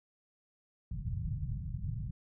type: low-pass noise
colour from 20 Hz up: white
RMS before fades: -37 dBFS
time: 0.91-2.11 s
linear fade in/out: 5 ms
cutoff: 160 Hz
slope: 48 dB/octave
effects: none